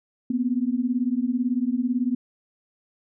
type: beating tone pair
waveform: sine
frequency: 238.9 / 256.9 Hz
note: A#3 / C4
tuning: +43 / -32 cents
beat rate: 18 Hz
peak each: -24 dBFS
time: 0.3-2.15 s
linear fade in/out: 5 ms
effects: none